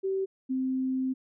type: tone pair in turn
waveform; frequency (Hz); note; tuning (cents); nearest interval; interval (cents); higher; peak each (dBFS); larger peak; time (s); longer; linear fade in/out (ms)
sine; 384.7 / 260.6; G4 / C4; -33 / -7; perfect fifth; 674; first; -26; neither; 0.03-0.26 / 0.49-1.14; second; 20
effects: none